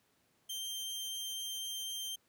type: tone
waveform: sawtooth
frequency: 3152 Hz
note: G7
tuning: 9 cents sharp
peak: -35 dBFS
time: 0.49-2.16 s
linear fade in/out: 10 ms
effects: pink hiss -73 dBFS RMS until 2.28 s + high-pass 100 Hz 12 dB/octave